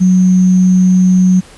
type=tone with sample-and-hold; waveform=sine; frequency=184.2 Hz; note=F#3; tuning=7 cents flat; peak=-5 dBFS; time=0-1.41 s; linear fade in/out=20 ms; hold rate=6300 Hz; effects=pink hiss -39 dBFS RMS until 1.57 s + resampled to 24000 Hz